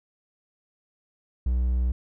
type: tone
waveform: triangle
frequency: 61.74 Hz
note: B1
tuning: in tune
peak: -19 dBFS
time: 1.46-1.92 s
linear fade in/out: 5 ms
effects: none